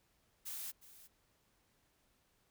blue noise with echo, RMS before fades -44 dBFS, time 0.45-0.72 s, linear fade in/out 20 ms, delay 360 ms, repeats 1, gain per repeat -15 dB, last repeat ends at 1.08 s, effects pink hiss -75 dBFS RMS until 2.5 s

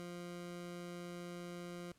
20% pulse tone, 175 Hz, F3, 4 cents sharp, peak -40 dBFS, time 0-1.92 s, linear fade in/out 0 ms, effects pink hiss -71 dBFS RMS until 1.98 s + low-pass 12000 Hz 12 dB/octave

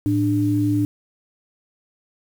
sine tone pair together, 110.99 / 296.3 Hz, A2 / D4, +16 / +15 cents, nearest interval octave + perfect fourth, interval 1699 cents, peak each -21 / -18 dBFS, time 0.06-0.85 s, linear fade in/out 0 ms, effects 7-bit

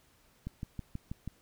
click train, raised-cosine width 5 ms, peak -25 dBFS, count 6, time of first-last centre 0.47-1.276 s, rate 6.2 Hz, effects pink hiss -66 dBFS RMS until 1.41 s

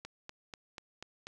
click train, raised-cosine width 0.2 ms, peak -26 dBFS, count 6, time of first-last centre 0.05-1.27 s, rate 4.1 Hz, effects none

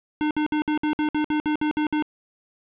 square tone bursts, 302.7 Hz, D#4, 48 cents flat, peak -21 dBFS, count 12, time 0.21-2.024 s, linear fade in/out 0 ms, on 98 ms, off 58 ms, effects resampled to 8000 Hz + 9-bit

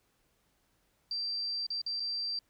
sine tone with dropouts, 4699 Hz, D8, in tune, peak -32 dBFS, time 1.11-2.39 s, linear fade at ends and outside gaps 2 ms, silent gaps 1.666-1.703 / 1.816-1.863 / 1.998-2.002 s, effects pink hiss -73 dBFS RMS until 2.49 s

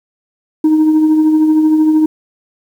sine tone with tremolo, 311.1 Hz, D#4, in tune, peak -3 dBFS, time 0.64-2.06 s, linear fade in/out 5 ms, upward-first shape triangle, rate 13 Hz, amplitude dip 50%, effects tanh soft clip ceiling -5 dBFS + 7-bit

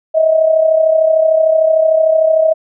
sine tone with amplitude modulation, 638 Hz, D#5, 43 cents sharp, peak -5 dBFS, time 0.14-2.54 s, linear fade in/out 20 ms, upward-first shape sine, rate 33.3 Hz, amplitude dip 60%, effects none

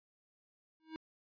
square tone with exponential growth, 318.2 Hz, D#4, 39 cents sharp, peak -39 dBFS, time 0.8-0.96 s, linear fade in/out 0 ms, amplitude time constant 34 ms, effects resampled to 11025 Hz

